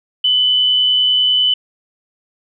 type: tone with amplitude modulation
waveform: sine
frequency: 3000 Hz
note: F#7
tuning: 23 cents sharp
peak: -9 dBFS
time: 0.24-1.54 s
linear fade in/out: 5 ms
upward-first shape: sine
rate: 130 Hz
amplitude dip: 35%
effects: none